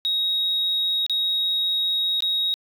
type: tone with dropouts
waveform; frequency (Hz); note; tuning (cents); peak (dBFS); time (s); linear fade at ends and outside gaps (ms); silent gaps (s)
triangle; 3781; A#7; +24; -17; 0.05-2.54; 0; 1.064-1.097 / 2.205-2.223
effects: tanh soft clip ceiling -17 dBFS